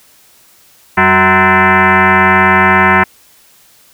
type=tone with frequency modulation; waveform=sine; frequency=370 Hz; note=F#4; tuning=in tune; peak=-5 dBFS; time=0.97-3.04 s; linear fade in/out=10 ms; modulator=281 Hz; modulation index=6.5; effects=white hiss -46 dBFS RMS until 3.93 s